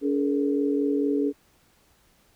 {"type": "tone cluster", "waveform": "sine", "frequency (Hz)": [284.7, 422.5, 467], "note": ["C#4", "G#4", "A#4"], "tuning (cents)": [46, 30, 3], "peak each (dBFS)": [-23, -26, -32], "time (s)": [0.01, 1.33], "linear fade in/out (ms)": 50, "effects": ["pink hiss -62 dBFS RMS until 2.35 s"]}